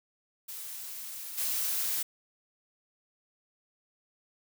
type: noise with level steps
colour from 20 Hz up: blue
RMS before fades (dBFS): -41 / -31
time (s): 0.48-2.03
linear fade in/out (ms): 10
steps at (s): 1.37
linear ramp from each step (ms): 20
effects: none